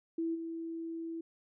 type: tone with level steps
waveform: sine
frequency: 329.6 Hz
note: E4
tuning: in tune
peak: -31 / -37 dBFS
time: 0.18-1.21 s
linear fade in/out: 5 ms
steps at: 0.34 s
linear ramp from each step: 20 ms
effects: none